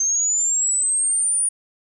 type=linear sweep; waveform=sine; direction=up; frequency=6272 to 9570 Hz; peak=-17 dBFS; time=0-1.49 s; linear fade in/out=5 ms; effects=none